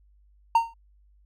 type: tone with exponential decay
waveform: triangle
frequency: 919 Hz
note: A#5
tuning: 25 cents flat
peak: -11 dBFS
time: 0.55-0.74 s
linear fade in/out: 5 ms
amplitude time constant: 41 ms
effects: added 50 Hz sine -56 dBFS peak until 1.25 s